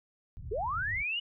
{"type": "low-pass noise", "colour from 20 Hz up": "white", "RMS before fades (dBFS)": -42, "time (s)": [0.37, 1.03], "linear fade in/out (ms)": 0, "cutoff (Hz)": 110, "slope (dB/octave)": 24}
{"type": "linear sweep", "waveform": "sine", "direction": "up", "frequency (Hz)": [365.5, 2960], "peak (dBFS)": -30, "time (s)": [0.51, 1.2], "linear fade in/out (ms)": 10}
{"effects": []}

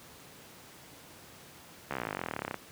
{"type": "slowing click train", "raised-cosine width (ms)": 0.5, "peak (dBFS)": -18, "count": 30, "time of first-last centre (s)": [1.91, 2.543], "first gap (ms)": 14, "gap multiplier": 1.03, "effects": ["pink hiss -52 dBFS RMS until 2.71 s", "high-pass 100 Hz 12 dB/octave"]}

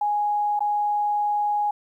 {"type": "tone with dropouts", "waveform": "sine", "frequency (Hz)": 830, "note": "G#5", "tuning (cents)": -1, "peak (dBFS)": -20, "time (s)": [0.01, 1.71], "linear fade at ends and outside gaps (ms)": 5, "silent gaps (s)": [0.593, 0.605], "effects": ["10-bit"]}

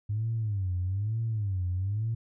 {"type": "tone with vibrato", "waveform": "sine", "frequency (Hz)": 101.2, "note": "G#2", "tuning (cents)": -44, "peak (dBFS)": -26, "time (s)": [0.09, 2.15], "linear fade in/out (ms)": 10, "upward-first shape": "sine", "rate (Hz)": 1.1, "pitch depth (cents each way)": 210, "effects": ["tanh soft clip ceiling -22 dBFS"]}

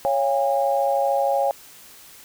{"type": "chord", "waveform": "sine", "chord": "Db major", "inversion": "none", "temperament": "equal with one note detuned", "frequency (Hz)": [554.4, 698.5, 811.6], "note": ["Db5", "F5", "Ab5"], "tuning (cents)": [0, 0, -40], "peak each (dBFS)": [-21, -25, -22], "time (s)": [0.05, 1.51], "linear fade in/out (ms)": 0, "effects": ["white hiss -46 dBFS RMS until 2.24 s"]}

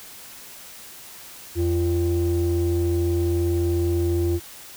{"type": "tone pair together", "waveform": "sine", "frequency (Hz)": [86.21, 344.2], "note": ["F2", "F4"], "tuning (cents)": [-22, -25], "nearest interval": "2 octaves", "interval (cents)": 2397, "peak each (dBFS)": -20, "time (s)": [1.55, 4.4], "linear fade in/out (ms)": 50, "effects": ["tanh soft clip ceiling -15 dBFS", "white hiss -42 dBFS RMS until 4.76 s"]}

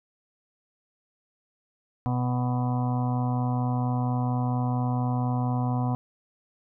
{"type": "harmonic tone", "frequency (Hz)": 124.3, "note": "B2", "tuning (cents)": 12, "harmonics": [1, 2, 4, 5, 6, 7, 8, 9, 10], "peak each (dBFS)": [-25, -29, -41, -44, -34, -46, -37, -46, -48], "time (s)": [2.06, 5.95], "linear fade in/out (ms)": 0, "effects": []}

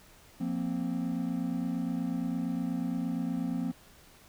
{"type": "chord", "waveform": "triangle", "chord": "F suspended fourth", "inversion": "none", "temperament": "equal", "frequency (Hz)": [174.61, 233.1, 261.6], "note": ["F3", "Bb3", "C4"], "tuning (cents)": [0, 0, 0], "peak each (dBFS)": [-32, -32, -31], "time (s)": [0.4, 3.72], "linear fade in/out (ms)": 10, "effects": ["tanh soft clip ceiling -19 dBFS", "pink hiss -57 dBFS RMS until 4.28 s"]}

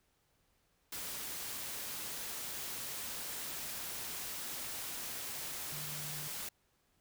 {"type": "tone in noise", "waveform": "sine", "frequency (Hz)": 150, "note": "D3", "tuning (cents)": 37, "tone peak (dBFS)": -47, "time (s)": [5.72, 6.28], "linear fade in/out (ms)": 5, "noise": "white", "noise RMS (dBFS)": -42, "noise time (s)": [0.92, 6.49], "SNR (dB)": -8, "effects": ["pink hiss -75 dBFS RMS until 7 s"]}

